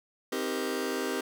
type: chord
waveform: sawtooth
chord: C minor seventh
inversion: none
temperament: just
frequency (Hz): 261.6 / 314 / 392.4 / 470.9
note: C4 / Eb4 / G4 / Bb4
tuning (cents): 0 / +16 / +2 / +18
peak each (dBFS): -31 / -33 / -29 / -32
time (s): 0.32-1.21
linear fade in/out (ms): 5
effects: none